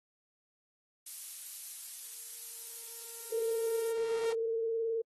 violet noise, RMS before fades -40 dBFS, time 1.06-3.92 s, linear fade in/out 5 ms
sawtooth tone with exponential growth, 461.6 Hz, A#4, 17 cents flat, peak -33 dBFS, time 2.03-4.33 s, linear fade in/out 5 ms, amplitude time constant 500 ms
sine tone with vibrato, 453.5 Hz, A#4, 48 cents flat, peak -30 dBFS, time 3.32-5.02 s, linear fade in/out 10 ms, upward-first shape square, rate 19 Hz, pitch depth 21 cents each way
effects AAC 32 kbps

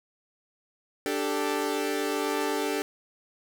sawtooth chord, D suspended fourth, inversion none, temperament equal, 293.7 / 392 / 440 Hz, D4 / G4 / A4, 0 / 0 / 0 cents, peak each -27 dBFS, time 1.06-2.82 s, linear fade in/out 0 ms, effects none

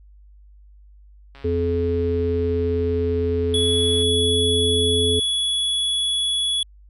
click train, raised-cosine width 0.3 ms, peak -29 dBFS, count 370, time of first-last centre 1.35-4.024 s, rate 138 Hz
harmonic tone, 85.5 Hz, F2, 36 cents flat, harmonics 1 / 3 / 5, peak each -23 / -27 / -21 dBFS, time 1.44-5.2 s, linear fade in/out 10 ms
square tone, 3385 Hz, G#7, 32 cents sharp, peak -20 dBFS, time 3.54-6.63 s, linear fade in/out 2 ms
effects added 50 Hz sine -45 dBFS peak until 6.89 s + resampled to 32000 Hz

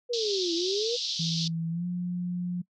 sine exponential two-way sweep, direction down then up, 493.9 to 329.6 to 493.9 Hz, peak -27 dBFS, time 0.09-0.97 s, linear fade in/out 20 ms, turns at 0.54 s
pink band-pass noise, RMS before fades -32 dBFS, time 0.13-1.48 s, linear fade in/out 5 ms, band 3400 to 5500 Hz, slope 48 dB/octave
sine tone with pitch glide, 164.81 to 177.66 Hz, E3 to F3, 0 to +30 cents, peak -28 dBFS, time 1.19-2.62 s, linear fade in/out 10 ms, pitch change +130 cents, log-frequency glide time 1.7-1.86 s
effects noise-tail reverb RT60 0.1 s tail -23 dB re dry

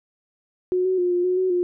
sine tone with pitch steps, 365 / 373.5 / 356.8 / 353.9 / 364.9 / 372.6 / 355.6 Hz, F#4 / F#4 / F4 / F4 / F#4 / F#4 / F4, -24 / +16 / +37 / +23 / -24 / +12 / +31 cents, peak -18 dBFS, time 0.72-1.63 s, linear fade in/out 0 ms, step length 130 ms, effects none

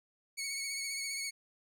15% pulse tone with vibrato, 2217 Hz, C#7, in tune, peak -29 dBFS, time 0.37-1.31 s, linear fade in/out 20 ms, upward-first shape triangle, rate 15 Hz, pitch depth 39 cents each way, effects none

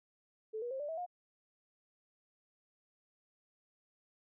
sine tone with pitch steps, 436.8 / 481.9 / 531.6 / 586.4 / 646.9 / 713.7 Hz, A4 / B4 / C5 / D5 / E5 / F5, -13 / -43 / +27 / -3 / -33 / +37 cents, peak -37 dBFS, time 0.53-1.064 s, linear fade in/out 20 ms, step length 89 ms, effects none

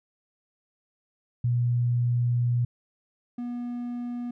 sine / triangle tone pair in turn, 121 / 242 Hz, B2 / B3, -35 / -35 cents, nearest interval octave, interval 1200 cents, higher second, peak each -21 / -28 dBFS, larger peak first, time 1.44-2.65 / 3.38-4.31 s, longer first, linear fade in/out 5 ms, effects none

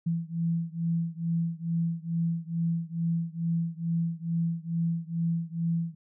sine beating tone pair, 166.1 / 168.4 Hz, E3 / E3, +13 / +37 cents, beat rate 2.3 Hz, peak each -29 / -30 dBFS, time 0.06-5.95 s, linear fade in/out 10 ms, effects none

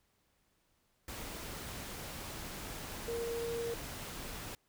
sine tone in noise, 466.2 Hz, A#4, in tune, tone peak -35 dBFS, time 3.08-3.74 s, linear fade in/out 2 ms, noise pink, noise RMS -44 dBFS, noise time 1.08-4.55 s, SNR +6 dB, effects pink hiss -75 dBFS RMS until 4.68 s

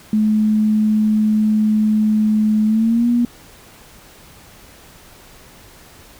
sine tone with pitch glide, 214.6 to 239.5 Hz, A3 to A#3, -43 to +47 cents, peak -12 dBFS, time 0.13-3.25 s, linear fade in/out 2 ms, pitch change +190 cents, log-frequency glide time 2.66-3.08 s, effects pink hiss -44 dBFS RMS until 6.19 s

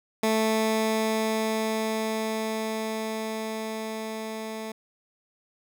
15% pulse tone with level ramp, 220 Hz, A3, in tune, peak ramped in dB -15 to -27 dBFS, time 0.23-4.72 s, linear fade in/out 5 ms, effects none

